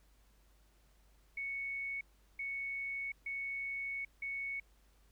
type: tone bursts at uneven times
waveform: sine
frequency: 2217 Hz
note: C#7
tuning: in tune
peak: -37 dBFS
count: 4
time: 1.37-2.01 / 2.39-3.12 / 3.26-4.05 / 4.22-4.6 s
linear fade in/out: 5 ms
effects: added 50 Hz sine -65 dBFS peak until 5.11 s + pink hiss -72 dBFS RMS until 5.11 s